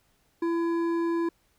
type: tone with hard clipping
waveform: sine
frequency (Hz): 336.1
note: E4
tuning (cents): +34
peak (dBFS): -26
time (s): 0.42-1.29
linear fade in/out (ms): 5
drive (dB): 9
effects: pink hiss -68 dBFS RMS until 1.58 s